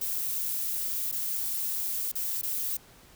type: noise with dropouts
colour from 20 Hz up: violet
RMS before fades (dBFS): -31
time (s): 0.01-2.77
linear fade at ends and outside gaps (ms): 5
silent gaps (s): 1.116-1.124 / 2.117-2.153 / 2.415-2.431
effects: pink hiss -55 dBFS RMS until 3.15 s